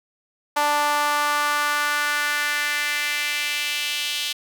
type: tone with high-pass filter sweep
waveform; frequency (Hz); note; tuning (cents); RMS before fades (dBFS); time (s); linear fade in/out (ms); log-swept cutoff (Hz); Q
sawtooth; 293.7; D4; 0; -23; 0.56-4.33; 10; 860 to 3200; 2.5
effects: none